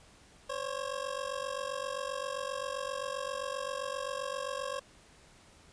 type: ring-modulated tone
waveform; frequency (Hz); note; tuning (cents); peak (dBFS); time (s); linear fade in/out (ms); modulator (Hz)
25% pulse; 542; C#5; -39; -28; 0.49-4.8; 10; 23.8
effects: pink hiss -59 dBFS RMS until 5.72 s + resampled to 22050 Hz